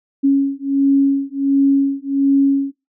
sine beating tone pair, 275.4 / 276.8 Hz, C#4 / C#4, -11 / -2 cents, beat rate 1.4 Hz, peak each -15 dBFS, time 0.23-2.72 s, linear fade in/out 20 ms, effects noise-tail reverb RT60 0.2 s tail -17 dB re dry

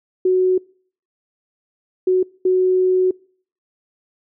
sine tone bursts at uneven times, 370 Hz, F#4, in tune, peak -12 dBFS, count 3, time 0.25-0.58 / 2.07-2.23 / 2.45-3.11 s, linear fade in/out 5 ms, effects noise-tail reverb RT60 0.5 s tail -25 dB re dry

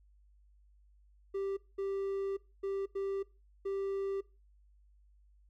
triangle tone bursts at uneven times, 392 Hz, G4, in tune, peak -31 dBFS, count 5, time 1.34-1.57 / 1.78-2.37 / 2.63-2.86 / 2.95-3.23 / 3.65-4.21 s, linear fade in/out 10 ms, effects noise-tail reverb RT60 0.3 s tail -21 dB re dry + added 50 Hz sine -61 dBFS peak until 5.49 s

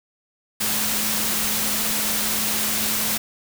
sine tone in noise, 213.8 Hz, A3, 49 cents flat, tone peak -33 dBFS, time 0.6-3.18 s, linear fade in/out 10 ms, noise white, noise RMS -23 dBFS, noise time 0.6-3.18 s, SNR -13 dB, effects none

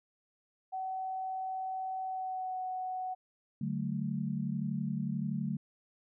sine tone with pitch glide, 756 to 743 Hz, F#5 to F#5, +37 to +7 cents, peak -34 dBFS, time 0.72-3.15 s, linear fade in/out 20 ms, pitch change -30 cents, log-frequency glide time 2.04-2.59 s
sine chord, D major, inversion none, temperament equal with one note detuned, 146.83 / 188.45 / 220 Hz, D3 / F#3 / A3, 0 / +32 / 0 cents, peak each -36 dBFS, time 3.61-5.57 s, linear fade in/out 5 ms
effects none

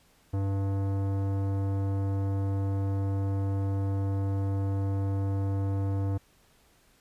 sine tone with tanh clipping, 98 Hz, G2, in tune, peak -28 dBFS, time 0.33-6.18 s, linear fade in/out 10 ms, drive 17 dB, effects pink hiss -63 dBFS RMS until 7 s + resampled to 32000 Hz

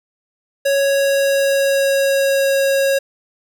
square tone with pitch glide, 554.4 to 547.4 Hz, C#5 to C#5, 0 to -22 cents, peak -14 dBFS, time 0.65-2.99 s, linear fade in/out 10 ms, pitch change -22 cents, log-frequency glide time 0.75-2.54 s, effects none

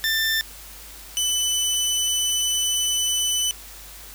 20% pulse tone pair in turn, 1782 / 2997 Hz, A6 / F#7, +22 / +22 cents, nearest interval major sixth, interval 900 cents, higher second, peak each -15 dBFS, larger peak neither, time 0.04-0.41 / 1.17-3.51 s, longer second, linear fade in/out 0 ms, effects added 50 Hz sine -45 dBFS peak until 4.14 s + white hiss -42 dBFS RMS until 4.14 s

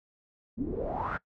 pink noise with low-pass filter sweep, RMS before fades -33 dBFS, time 0.57-1.18 s, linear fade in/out 20 ms, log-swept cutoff 230 to 1600 Hz, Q 6.5, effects noise-tail reverb RT60 0.1 s tail -20 dB re dry

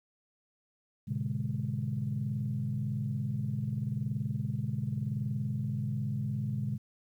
sine tone cluster, 107.8 / 128.5 / 149.5 / 206.3 Hz, A2 / C3 / D3 / G#3, -35 / -31 / +31 / -11 cents, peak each -37 / -33 / -37 / -37 dBFS, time 1.07-6.78 s, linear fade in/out 20 ms, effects tanh soft clip ceiling -21 dBFS + 11-bit

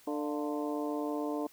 harmonic tone with a mistuned harmonic, 148.7 Hz, D3, 22 cents sharp, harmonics 2 / 3 / 4 / 5 / 6 / 7, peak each -34 / -38 / -40 / -42 / -44 / -45 dBFS, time 0.07-1.47 s, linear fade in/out 5 ms, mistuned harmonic 5, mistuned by -100 cents, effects white hiss -60 dBFS RMS until 1.52 s

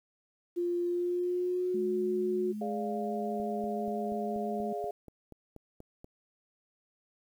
sine tone with pitch glide, 349.2 to 364.2 Hz, F4 to F#4, 0 to -27 cents, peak -28 dBFS, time 0.56-2.53 s, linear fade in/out 20 ms, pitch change +73 cents, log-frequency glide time 0.83-1.71 s
sine tone with vibrato, 212.2 Hz, G#3, 38 cents sharp, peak -35 dBFS, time 1.74-4.73 s, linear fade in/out 5 ms, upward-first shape triangle, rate 5.9 Hz, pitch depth 14 cents each way
sine chord, D diminished, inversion second, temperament equal, 415.3 / 587.3 / 698.5 Hz, Ab4 / D5 / F5, 0 / 0 / 0 cents, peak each -36 / -40 / -36 dBFS, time 2.61-4.91 s, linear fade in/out 5 ms
click train, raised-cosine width 2 ms, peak -34 dBFS, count 12, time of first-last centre 3.4-6.044 s, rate 4.16 Hz
effects 10-bit

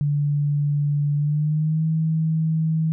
sine tone with pitch glide, 145.5 to 159.59 Hz, D3 to D#3, -16 to +44 cents, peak -18 dBFS, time 0.01-2.92 s, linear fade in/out 0 ms, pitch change +160 cents, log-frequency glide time 1.15-1.85 s, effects none

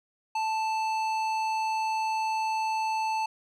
triangle tone with tanh clipping, 880 Hz, A5, in tune, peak -28 dBFS, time 0.35-3.26 s, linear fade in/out 5 ms, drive 18 dB, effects none

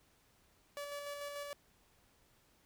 sawtooth tone with tremolo, 575 Hz, D5, 37 cents flat, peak -37 dBFS, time 0.77-1.53 s, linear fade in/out 0 ms, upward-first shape square, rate 6.8 Hz, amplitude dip 30%, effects pink hiss -70 dBFS RMS until 2.65 s

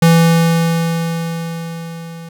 square tone with level ramp, 166.2 Hz, E3, 15 cents sharp, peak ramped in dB -6 to -30 dBFS, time 0.02-2.29 s, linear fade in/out 5 ms, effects none

